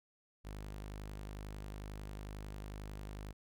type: tone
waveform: sawtooth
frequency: 51.1 Hz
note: G#1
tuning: 27 cents flat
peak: -40 dBFS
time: 0.44-3.33 s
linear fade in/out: 20 ms
effects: none